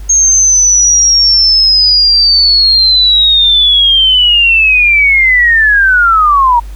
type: linear sweep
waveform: sine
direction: down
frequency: 6480 to 928 Hz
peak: -4 dBFS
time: 0.09-6.6 s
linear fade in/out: 10 ms
effects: added 50 Hz sine -22 dBFS peak until 6.75 s + pink hiss -41 dBFS RMS until 6.75 s